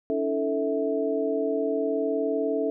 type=tone cluster; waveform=sine; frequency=281.3 / 321.1 / 441.8 / 652 Hz; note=C#4 / E4 / A4 / E5; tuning=+26 / -45 / +7 / -19 cents; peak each=-29 / -33 / -26 / -30 dBFS; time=0.1-2.7 s; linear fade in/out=0 ms; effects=none